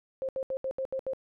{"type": "tone bursts", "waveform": "sine", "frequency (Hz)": 530, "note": "C5", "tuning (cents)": 22, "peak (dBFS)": -29, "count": 7, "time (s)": [0.22, 1.134], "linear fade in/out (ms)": 0, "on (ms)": 68, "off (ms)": 73, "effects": []}